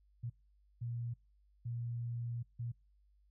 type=tone bursts at uneven times; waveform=sine; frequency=118.6 Hz; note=A#2; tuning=30 cents sharp; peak=-37 dBFS; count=4; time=0.23-0.3 / 0.81-1.14 / 1.65-2.43 / 2.59-2.72 s; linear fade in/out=10 ms; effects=noise-tail reverb RT60 0.3 s tail -26 dB re dry + added 50 Hz sine -66 dBFS peak until 3.3 s